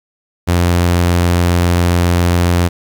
sawtooth tone, 87.31 Hz, F2, in tune, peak -6 dBFS, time 0.47-2.69 s, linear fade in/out 20 ms, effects 8-bit

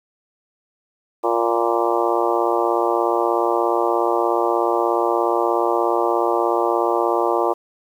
harmonic tone with a mistuned harmonic, 116.8 Hz, A#2, 4 cents sharp, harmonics 3 / 4 / 5 / 6 / 7 / 8 / 9 / 10, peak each -22 / -23 / -24 / -25 / -25 / -26 / -27 / -27 dBFS, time 1.23-7.54 s, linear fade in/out 20 ms, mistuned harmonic 9, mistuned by -27 cents, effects 8-bit

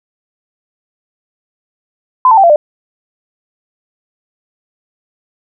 sine tone with pitch steps, 1017 / 890.5 / 779.7 / 682.7 / 597.8 Hz, C6 / A5 / G5 / F5 / D5, -50 / +21 / -10 / -40 / +31 cents, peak -3 dBFS, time 2.25-2.56 s, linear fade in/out 2 ms, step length 62 ms, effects none

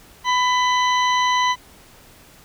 harmonic tone with a mistuned harmonic, 997 Hz, B5, 16 cents sharp, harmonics 1 / 2 / 3 / 4 / 6, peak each -17 / -23 / -27 / -29 / -33 dBFS, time 0.24-1.56 s, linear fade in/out 50 ms, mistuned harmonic 3, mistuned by +32 cents, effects pink hiss -48 dBFS RMS until 2.44 s

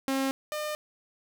sawtooth tone pair in turn, 268.8 / 604.7 Hz, C4 / D#5, +47 / -50 cents, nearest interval octave + major second, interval 1403 cents, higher second, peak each -22 / -27 dBFS, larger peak first, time 0.08-0.31 / 0.52-0.75 s, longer neither, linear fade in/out 0 ms, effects none

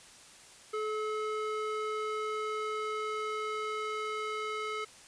square tone with band-pass filter sweep, 430 Hz, A4, 40 cents flat, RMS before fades -35 dBFS, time 0.73-4.85 s, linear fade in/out 10 ms, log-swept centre 950 to 1700 Hz, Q 1.1, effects white hiss -54 dBFS RMS until 5.07 s + resampled to 22050 Hz

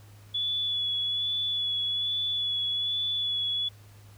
sine tone with vibrato, 3418 Hz, G#7, 49 cents sharp, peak -26 dBFS, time 0.34-3.69 s, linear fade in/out 10 ms, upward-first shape sine, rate 1.2 Hz, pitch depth 20 cents each way, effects added 103 Hz sine -49 dBFS peak until 4.17 s + pink hiss -58 dBFS RMS until 4.17 s

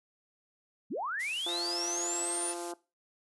sine linear sweep, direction up, 146.83 to 9700 Hz, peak -32 dBFS, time 0.9-2.53 s, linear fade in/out 20 ms
blue noise, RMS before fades -41 dBFS, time 1.19-2.73 s, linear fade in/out 20 ms
harmonic tone, 173.1 Hz, F3, 15 cents flat, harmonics 2 / 3 / 4 / 5 / 6 / 7 / 8 / 9, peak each -39 / -48 / -43 / -46 / -52 / -53 / -55 / -57 dBFS, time 1.46-2.74 s, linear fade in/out 5 ms
5% pulse chord, F major seventh, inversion second, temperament equal, 523.3 / 659.3 / 698.5 / 880 Hz, C5 / E5 / F5 / A5, 0 / 0 / 0 / 0 cents, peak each -39 / -37 / -41 / -35 dBFS, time 1.48-2.54 s, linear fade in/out 5 ms
effects noise-tail reverb RT60 0.3 s tail -20 dB re dry + resampled to 24000 Hz

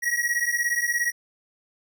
square beating tone pair, 1900 / 1917 Hz, A#6 / A#6, +33 / +48 cents, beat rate 17 Hz, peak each -26 dBFS, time 0.02-1.12 s, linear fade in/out 20 ms, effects none

